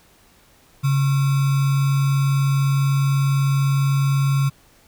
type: tone with sample-and-hold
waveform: sine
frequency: 138 Hz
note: C#3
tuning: 7 cents flat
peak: -15 dBFS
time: 0.83-4.5 s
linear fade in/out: 20 ms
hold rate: 1225 Hz
effects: pink hiss -54 dBFS RMS until 4.87 s